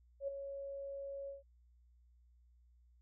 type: tone with ADSR envelope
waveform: sine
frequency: 554.4 Hz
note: C#5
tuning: in tune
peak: -34 dBFS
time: 0.2-1.43 s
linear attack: 79 ms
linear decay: 8 ms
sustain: -8 dB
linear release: 150 ms
effects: added 60 Hz sine -64 dBFS peak until 3.01 s